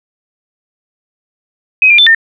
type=tone with pitch steps; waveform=sine; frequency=2529 / 2391 / 3533 / 1813 Hz; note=D#7 / D7 / A7 / A#6; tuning=+28 / +30 / +6 / -49 cents; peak=-3 dBFS; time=1.82-2.148 s; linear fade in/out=2 ms; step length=82 ms; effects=none